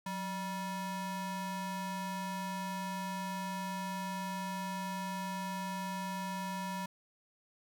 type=ring-modulated tone; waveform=square; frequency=390.9 Hz; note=G4; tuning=5 cents flat; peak=-34 dBFS; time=0.06-6.86 s; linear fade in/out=5 ms; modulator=574 Hz; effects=none